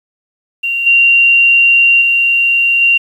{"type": "tone with level steps", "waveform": "sine", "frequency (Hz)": 2764, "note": "F7", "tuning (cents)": -19, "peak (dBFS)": [-13, -5, -8, -6], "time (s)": [0.63, 2.98], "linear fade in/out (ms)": 10, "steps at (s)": [0.86, 2.01, 2.81], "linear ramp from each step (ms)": 10, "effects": ["7-bit"]}